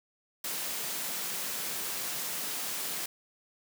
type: high-pass noise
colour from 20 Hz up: white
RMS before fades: -35 dBFS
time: 0.44-3.06 s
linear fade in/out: 5 ms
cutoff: 130 Hz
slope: 48 dB/octave
effects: none